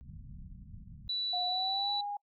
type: low-pass noise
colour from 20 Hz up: pink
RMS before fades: -48 dBFS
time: 0.01-1.08 s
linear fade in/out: 0 ms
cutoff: 210 Hz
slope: 48 dB/octave
type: tone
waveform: sine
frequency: 3951 Hz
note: B7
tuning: in tune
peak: -31 dBFS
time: 1.09-2.01 s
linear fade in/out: 5 ms
type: tone with pitch glide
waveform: sine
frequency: 720 to 817.6 Hz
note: F#5 to G#5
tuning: -47 to -27 cents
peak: -34 dBFS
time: 1.33-2.17 s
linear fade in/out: 5 ms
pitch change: +220 cents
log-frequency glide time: 1.47-1.92 s
effects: noise-tail reverb RT60 0.1 s tail -25 dB re dry